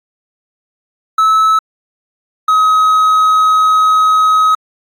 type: tone pair in turn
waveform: triangle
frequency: 1300 / 1269.6 Hz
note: E6 / D#6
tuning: -24 / +35 cents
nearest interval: unison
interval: 41 cents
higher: first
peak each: -5 dBFS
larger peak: neither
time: 1.18-1.59 / 2.48-4.55 s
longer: second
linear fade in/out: 5 ms
effects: AAC 64 kbps